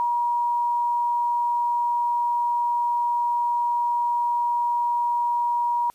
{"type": "tone", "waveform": "sine", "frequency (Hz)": 955, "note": "A#5", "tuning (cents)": 42, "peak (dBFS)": -20, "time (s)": [0, 5.9], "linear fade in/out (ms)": 0, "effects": ["white hiss -60 dBFS RMS until 5.94 s", "resampled to 32000 Hz"]}